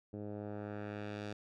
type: tone with low-pass filter sweep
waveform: 10% pulse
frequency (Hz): 103.83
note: G#2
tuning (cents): 0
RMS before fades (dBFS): -43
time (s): 0.13-1.33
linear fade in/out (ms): 5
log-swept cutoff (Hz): 420 to 5300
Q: 0.94
effects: none